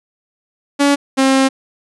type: tone pair in turn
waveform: sawtooth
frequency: 283.6 / 267.1 Hz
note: C#4 / C4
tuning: +40 / +36 cents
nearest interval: minor second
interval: 104 cents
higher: first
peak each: -6 dBFS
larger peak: neither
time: 0.79-0.96 / 1.17-1.49 s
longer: second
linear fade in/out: 20 ms
effects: resampled to 24000 Hz